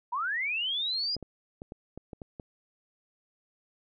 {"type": "linear sweep", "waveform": "sine", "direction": "up", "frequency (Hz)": [917, 4978], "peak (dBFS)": -28, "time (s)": [0.12, 1.16], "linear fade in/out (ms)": 10}
{"type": "clicks", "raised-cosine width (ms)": 2, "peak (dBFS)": -27, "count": 8, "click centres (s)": [1.166, 1.227, 1.619, 1.721, 1.976, 2.132, 2.218, 2.398]}
{"effects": []}